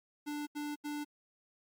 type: tone bursts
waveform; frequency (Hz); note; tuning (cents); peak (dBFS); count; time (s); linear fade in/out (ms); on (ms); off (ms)
square; 294.7; D4; +6; -37; 3; 0.26-1.048; 20; 210; 79
effects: MP3 96 kbps